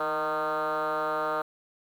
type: tone with frequency modulation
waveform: sine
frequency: 922 Hz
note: A#5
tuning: 19 cents flat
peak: -24 dBFS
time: 0-1.42 s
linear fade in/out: 5 ms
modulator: 152 Hz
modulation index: 3.2
effects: tanh soft clip ceiling -24 dBFS + 9-bit